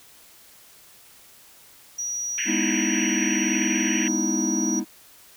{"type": "tone", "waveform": "sine", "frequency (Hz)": 5790, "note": "F#8", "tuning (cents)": -38, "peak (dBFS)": -26, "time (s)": [1.98, 4.8], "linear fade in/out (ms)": 10}
{"type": "band-pass noise", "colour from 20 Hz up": "white", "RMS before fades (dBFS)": -30, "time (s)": [2.38, 4.08], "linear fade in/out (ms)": 0, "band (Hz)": [1600, 3000], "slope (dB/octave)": 96}
{"type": "chord", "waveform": "triangle", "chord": "E major seventh", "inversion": "first", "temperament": "just", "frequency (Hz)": [206, 247.2, 309, 329.6], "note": ["G#3", "B3", "D#4", "E4"], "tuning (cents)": [-14, 2, -12, 0], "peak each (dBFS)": -26, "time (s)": [2.45, 4.85], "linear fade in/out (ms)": 50}
{"effects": ["white hiss -51 dBFS RMS until 5.36 s"]}